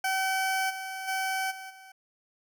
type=tone with level steps; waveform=20% pulse; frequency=763 Hz; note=G5; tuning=47 cents flat; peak=-21 / -30 / -23 / -35 / -43 dBFS; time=0.04-1.92 s; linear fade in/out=5 ms; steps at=0.69 / 1.07 / 1.5 / 1.69 s; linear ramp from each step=20 ms; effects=none